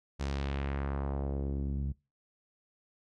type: tone with low-pass filter sweep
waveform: sawtooth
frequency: 69.3 Hz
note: C#2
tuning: in tune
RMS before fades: -34 dBFS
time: 0.19-1.93 s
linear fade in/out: 20 ms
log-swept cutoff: 6700 to 150 Hz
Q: 1.3
effects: noise-tail reverb RT60 0.3 s tail -23 dB re dry